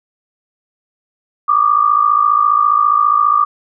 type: tone pair together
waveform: sine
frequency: 1158.2 / 1213 Hz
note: D6 / D#6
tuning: -24 / -44 cents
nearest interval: minor second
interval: 80 cents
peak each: -12 dBFS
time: 1.48-3.45 s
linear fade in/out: 10 ms
effects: none